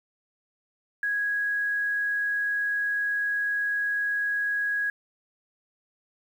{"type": "tone with quantisation", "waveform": "sine", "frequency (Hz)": 1658, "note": "G#6", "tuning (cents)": -3, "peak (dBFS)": -24, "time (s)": [1.03, 4.9], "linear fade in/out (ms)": 2, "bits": 9, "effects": []}